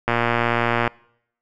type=click train; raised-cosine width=0.5 ms; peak=-4 dBFS; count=95; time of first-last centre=0.08-0.877 s; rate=118 Hz; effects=noise-tail reverb RT60 0.7 s tail -24 dB re dry